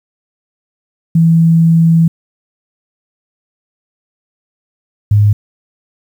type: tone pair in turn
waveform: sine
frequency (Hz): 164.81 / 103.82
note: E3 / G#2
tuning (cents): 0 / 0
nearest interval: minor sixth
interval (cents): 800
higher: first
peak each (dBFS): -5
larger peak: neither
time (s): 1.15-2.08 / 5.11-5.33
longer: first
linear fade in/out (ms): 5
effects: 7-bit